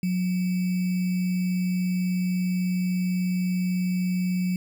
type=tone with sample-and-hold; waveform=sine; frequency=181.8 Hz; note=F#3; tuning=30 cents flat; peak=-22 dBFS; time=0.03-4.56 s; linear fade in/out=2 ms; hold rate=2450 Hz; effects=none